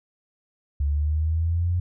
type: linear sweep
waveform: sine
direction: up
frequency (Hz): 70.3 to 89.4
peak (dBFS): -20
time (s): 0.8-1.8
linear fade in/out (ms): 5
effects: none